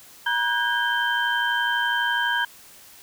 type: tone cluster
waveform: sine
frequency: 952 / 1508 / 1620 / 3119 Hz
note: A#5 / F#6 / G#6 / G7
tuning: +36 / +32 / -43 / -9 cents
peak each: -26 / -29 / -23 / -29 dBFS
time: 0.26-2.45 s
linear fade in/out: 5 ms
effects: white hiss -48 dBFS RMS until 3.02 s